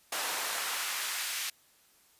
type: noise with high-pass filter sweep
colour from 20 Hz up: pink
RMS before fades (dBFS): -34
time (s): 0.12-1.5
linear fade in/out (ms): 5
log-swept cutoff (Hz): 670 to 2200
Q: 0.87
effects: white hiss -64 dBFS RMS until 2.19 s + resampled to 32000 Hz